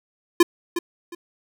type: tone with echo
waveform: square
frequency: 345.3 Hz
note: F4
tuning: 20 cents flat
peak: -10 dBFS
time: 0.4-0.43 s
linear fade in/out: 5 ms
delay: 360 ms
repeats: 2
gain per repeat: -12 dB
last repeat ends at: 1.15 s
effects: none